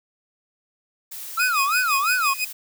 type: noise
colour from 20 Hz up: blue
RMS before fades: -35 dBFS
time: 1.11-2.53 s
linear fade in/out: 10 ms
type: tone with vibrato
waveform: triangle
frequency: 1284 Hz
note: E6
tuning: 46 cents flat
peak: -18 dBFS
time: 1.37-2.34 s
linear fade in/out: 10 ms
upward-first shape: sine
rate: 2.9 Hz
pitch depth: 290 cents each way
type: tone with tremolo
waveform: sawtooth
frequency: 2500 Hz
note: D#7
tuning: 8 cents sharp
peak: -16 dBFS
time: 1.39-2.45 s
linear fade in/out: 10 ms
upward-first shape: sine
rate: 5.9 Hz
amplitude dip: 90%
effects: none